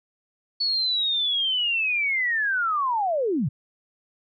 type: linear sweep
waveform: sine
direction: down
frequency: 4444 to 109.2 Hz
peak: -21 dBFS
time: 0.6-3.49 s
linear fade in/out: 10 ms
effects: none